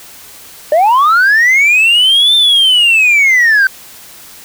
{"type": "linear two-way sweep", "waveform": "sine", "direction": "up then down", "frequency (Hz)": [580, 3598, 1524], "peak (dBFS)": -3, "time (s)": [0.72, 3.67], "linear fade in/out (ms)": 2, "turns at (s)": 2.35, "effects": ["tanh soft clip ceiling -4 dBFS", "white hiss -35 dBFS RMS until 4.44 s"]}